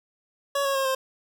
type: tone with pitch steps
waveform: 25% pulse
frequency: 561 / 549.5 / 538.1 / 527.1 Hz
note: C#5 / C#5 / C5 / C5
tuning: +21 / -15 / +48 / +13 cents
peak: -19 dBFS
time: 0.55-0.95 s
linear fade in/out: 5 ms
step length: 100 ms
effects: none